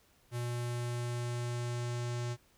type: tone with low-pass filter sweep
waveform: square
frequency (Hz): 120.6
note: B2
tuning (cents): -41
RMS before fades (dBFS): -36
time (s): 0.31-2.37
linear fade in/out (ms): 50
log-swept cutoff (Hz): 11000 to 7200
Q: 1.6
effects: pink hiss -67 dBFS RMS until 2.57 s